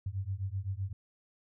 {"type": "beating tone pair", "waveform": "sine", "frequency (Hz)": [93, 100.8], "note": ["F#2", "G2"], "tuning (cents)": [9, 49], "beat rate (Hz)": 7.8, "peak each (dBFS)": [-36, -36], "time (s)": [0.06, 0.93], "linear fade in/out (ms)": 5, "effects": []}